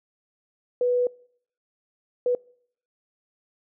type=tone bursts at uneven times; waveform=sine; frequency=492.3 Hz; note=B4; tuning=6 cents flat; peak=-19 dBFS; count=2; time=0.81-1.07 / 2.26-2.35 s; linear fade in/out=2 ms; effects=noise-tail reverb RT60 0.6 s tail -24 dB re dry